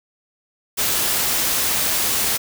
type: noise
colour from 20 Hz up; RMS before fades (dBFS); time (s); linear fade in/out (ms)
white; -20; 0.77-2.38; 20
effects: none